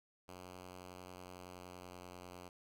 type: tone with pitch glide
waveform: 5% pulse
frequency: 91 to 89.85 Hz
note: F#2 to F2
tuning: -28 to +50 cents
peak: -39 dBFS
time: 0.28-2.49 s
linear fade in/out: 5 ms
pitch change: -22 cents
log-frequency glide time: 1.07-2.21 s
effects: none